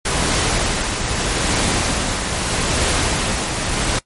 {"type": "noise with tremolo", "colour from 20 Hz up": "pink", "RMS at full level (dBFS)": -17, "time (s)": [0.05, 3.99], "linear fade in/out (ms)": 5, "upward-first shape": "triangle", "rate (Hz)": 0.79, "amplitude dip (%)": 45, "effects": ["noise-tail reverb RT60 0.1 s tail -19 dB re dry", "MP3 48 kbps"]}